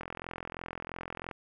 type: click train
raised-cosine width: 0.5 ms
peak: -23 dBFS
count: 57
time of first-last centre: 0.01-1.312 s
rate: 43 Hz
effects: none